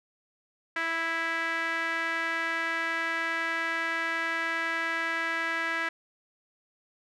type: tone with band-pass filter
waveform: sawtooth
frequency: 329.6 Hz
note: E4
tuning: in tune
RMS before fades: -30 dBFS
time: 0.76-5.89 s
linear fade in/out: 5 ms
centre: 1800 Hz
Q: 3.6
effects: none